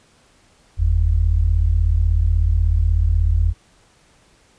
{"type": "tone pair together", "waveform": "sine", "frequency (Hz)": [46.04, 82.41], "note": ["F#1", "E2"], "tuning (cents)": [-8, 0], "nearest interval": "minor seventh", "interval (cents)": 1008, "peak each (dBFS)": -16, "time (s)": [0.77, 3.54], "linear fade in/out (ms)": 50, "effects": ["pink hiss -55 dBFS RMS until 4.58 s", "resampled to 22050 Hz"]}